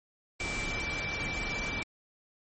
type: tone in noise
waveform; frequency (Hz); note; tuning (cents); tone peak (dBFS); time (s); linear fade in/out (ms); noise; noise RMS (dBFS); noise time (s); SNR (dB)
sine; 2331; D7; -14; -34; 0.4-1.83; 2; pink; -36; 0.4-1.83; -1
effects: MP3 32 kbps